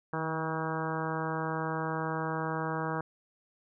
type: harmonic tone with a mistuned harmonic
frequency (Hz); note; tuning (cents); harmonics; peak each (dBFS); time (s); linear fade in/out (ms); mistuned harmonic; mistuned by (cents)
160; D#3; +49; 1 / 2 / 3 / 4 / 5 / 6 / 7 / 8 / 9 / 10; -36 / -39 / -38 / -42 / -40 / -39 / -40 / -42 / -43 / -43; 0.13-3.01; 2; 1; -23
effects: none